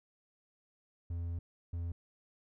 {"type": "tone bursts at uneven times", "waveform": "triangle", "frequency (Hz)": 85.2, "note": "F2", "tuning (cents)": -42, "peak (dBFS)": -33, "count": 2, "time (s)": [[1.1, 1.39], [1.73, 1.92]], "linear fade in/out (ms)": 5, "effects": []}